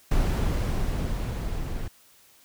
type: noise with level ramp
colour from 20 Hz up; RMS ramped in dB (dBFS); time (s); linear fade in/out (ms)
brown; -22 to -32; 0.11-1.88; 5
effects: white hiss -57 dBFS RMS until 2.44 s